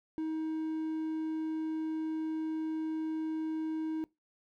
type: tone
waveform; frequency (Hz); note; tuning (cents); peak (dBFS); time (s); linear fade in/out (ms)
triangle; 316.3; D#4; +29; -30; 0.18-4.04; 0
effects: noise-tail reverb RT60 0.2 s tail -22 dB re dry